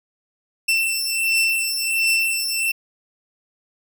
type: beating tone pair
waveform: sawtooth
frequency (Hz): 2682 / 2683.4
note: E7 / E7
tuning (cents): +29 / +30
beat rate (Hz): 1.4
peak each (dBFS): -18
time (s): 0.68-2.72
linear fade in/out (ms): 10
effects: none